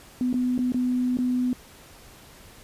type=tone with dropouts; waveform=sine; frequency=250 Hz; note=B3; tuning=21 cents sharp; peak=-21 dBFS; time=0.21-1.53 s; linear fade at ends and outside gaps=1 ms; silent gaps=0.329-0.341 / 0.579-0.59 / 0.721-0.744 / 1.171-1.187 s; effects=pink hiss -49 dBFS RMS until 2.63 s + resampled to 32000 Hz